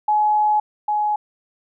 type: tone pair in turn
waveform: sine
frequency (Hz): 846 / 841.1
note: G#5 / G#5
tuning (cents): +32 / +22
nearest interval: unison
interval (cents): 10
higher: first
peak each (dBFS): -14 / -17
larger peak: first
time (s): 0.08-0.6 / 0.88-1.16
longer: first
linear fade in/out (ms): 5
effects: none